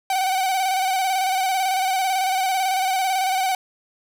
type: tone with vibrato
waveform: 45% pulse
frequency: 757 Hz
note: F#5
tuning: 39 cents sharp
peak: -19 dBFS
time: 0.1-3.55 s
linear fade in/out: 2 ms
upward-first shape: square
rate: 18 Hz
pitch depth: 41 cents each way
effects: none